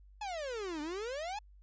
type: exponential two-way sweep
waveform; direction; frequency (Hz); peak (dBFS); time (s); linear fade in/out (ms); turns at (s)
45% pulse; down then up; 870 to 290 to 870; -37; 0.21-1.39; 5; 0.81
effects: added 49 Hz sine -55 dBFS peak until 1.62 s + resampled to 16000 Hz